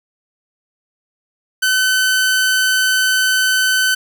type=tone; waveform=sawtooth; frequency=1520 Hz; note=F#6; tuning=46 cents sharp; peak=-9 dBFS; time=1.62-3.95 s; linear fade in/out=10 ms; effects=none